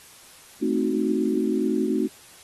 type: chord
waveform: sine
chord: A diminished seventh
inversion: none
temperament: equal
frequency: 220 / 261.6 / 311.1 / 370 Hz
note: A3 / C4 / Eb4 / Gb4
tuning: 0 / 0 / 0 / 0 cents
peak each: -26 dBFS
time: 0.61-2.08 s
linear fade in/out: 20 ms
effects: white hiss -49 dBFS RMS until 2.43 s + AAC 32 kbps